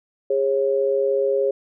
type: tone pair together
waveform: sine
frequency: 408.4 / 545.1 Hz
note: G#4 / C#5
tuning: -29 / -29 cents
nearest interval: perfect fourth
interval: 500 cents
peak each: -20 dBFS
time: 0.3-1.51 s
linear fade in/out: 5 ms
effects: none